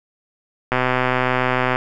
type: click train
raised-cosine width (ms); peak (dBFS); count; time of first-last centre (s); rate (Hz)
0.5; -3; 133; 0.72-1.759; 127
effects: none